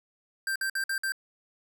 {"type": "tone bursts", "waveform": "square", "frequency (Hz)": 1574, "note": "G6", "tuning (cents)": 7, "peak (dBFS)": -28, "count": 5, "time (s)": [0.47, 1.121], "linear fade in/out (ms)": 2, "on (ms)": 87, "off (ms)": 54, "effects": []}